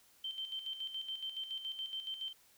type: tone with tremolo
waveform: sine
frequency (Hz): 3114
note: G7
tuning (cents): -12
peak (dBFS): -37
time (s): 0.24-2.33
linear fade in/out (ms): 5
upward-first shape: square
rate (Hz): 7.1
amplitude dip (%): 60
effects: white hiss -66 dBFS RMS until 2.57 s